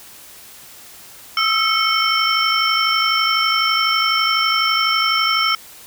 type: tone cluster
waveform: sine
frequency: 1287 / 1339 / 2193 / 3093 / 5390 Hz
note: E6 / E6 / C#7 / G7 / E8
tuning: -42 / +27 / -19 / -24 / +38 cents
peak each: -21 dBFS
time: 1.37-5.55 s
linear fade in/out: 2 ms
effects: white hiss -41 dBFS RMS until 5.86 s